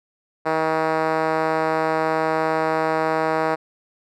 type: tone with band-pass filter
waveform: 5% pulse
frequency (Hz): 159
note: D#3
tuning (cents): +38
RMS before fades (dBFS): -21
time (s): 0.45-3.56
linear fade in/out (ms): 20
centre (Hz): 600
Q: 0.94
effects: none